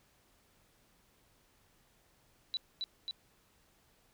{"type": "tone with echo", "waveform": "sine", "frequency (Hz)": 3951, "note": "B7", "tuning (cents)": 0, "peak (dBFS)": -32, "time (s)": [2.54, 2.57], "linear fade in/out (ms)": 0, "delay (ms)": 270, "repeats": 2, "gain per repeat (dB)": -2, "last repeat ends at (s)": 3.11, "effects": ["pink hiss -69 dBFS RMS until 4.13 s"]}